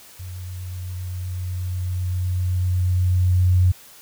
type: tone with level ramp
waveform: sine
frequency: 90.8 Hz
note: F#2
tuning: 32 cents flat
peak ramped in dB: -31 to -12 dBFS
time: 0.19-3.72 s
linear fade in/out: 10 ms
effects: white hiss -46 dBFS RMS until 4.01 s